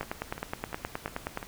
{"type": "two click trains", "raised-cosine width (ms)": 0.5, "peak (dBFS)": [-22, -16], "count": [5, 14], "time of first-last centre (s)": [[0.03, 1.429], [0.01, 1.374]], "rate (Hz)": [2.86, 9.53], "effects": ["pink hiss -48 dBFS RMS until 1.47 s"]}